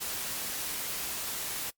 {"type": "noise", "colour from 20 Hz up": "white", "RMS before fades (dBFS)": -35, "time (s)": [0, 1.71], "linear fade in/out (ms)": 20, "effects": ["noise-tail reverb RT60 0.1 s tail -22 dB re dry", "Opus 48 kbps"]}